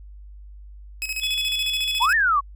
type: tone with tremolo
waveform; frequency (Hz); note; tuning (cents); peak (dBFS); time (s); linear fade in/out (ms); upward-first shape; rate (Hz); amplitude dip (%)
sawtooth; 2555; D#7; +45; -21; 1.02-2.13; 0; square; 14; 65
type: tone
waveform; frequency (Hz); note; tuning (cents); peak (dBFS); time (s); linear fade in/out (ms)
sine; 3409; G#7; +45; -23; 1.21-2.07; 20
type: exponential two-way sweep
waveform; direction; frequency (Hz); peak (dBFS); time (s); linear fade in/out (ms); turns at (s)
sine; up then down; 850 to 1863 to 1079; -16; 2-2.41; 20; 2.15
effects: added 50 Hz sine -39 dBFS peak until 2.55 s